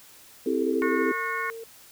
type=chord; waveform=sine; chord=A minor seventh; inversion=first; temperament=equal with one note detuned; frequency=261.6 / 329.6 / 397 / 440 Hz; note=C4 / E4 / G4 / A4; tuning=0 / 0 / +22 / 0 cents; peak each=-28 dBFS; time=0.46-1.12 s; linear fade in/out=5 ms
type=tone with pitch glide; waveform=sine; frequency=452.2 to 455.1 Hz; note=A4 to A#4; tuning=+47 to -42 cents; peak=-36 dBFS; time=0.61-1.64 s; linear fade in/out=5 ms; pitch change=+11 cents; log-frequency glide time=0.86-1.17 s
type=harmonic tone; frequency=363.5 Hz; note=F#4; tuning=31 cents flat; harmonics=3 / 4 / 5 / 6; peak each=-31 / -32 / -33 / -34 dBFS; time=0.82-1.5 s; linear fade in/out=0 ms
effects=white hiss -51 dBFS RMS until 1.91 s